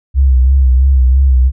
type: tone with vibrato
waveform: sine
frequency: 65.41 Hz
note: C2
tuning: in tune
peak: -5 dBFS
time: 0.14-1.52 s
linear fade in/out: 50 ms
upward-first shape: sine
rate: 3 Hz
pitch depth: 66 cents each way
effects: none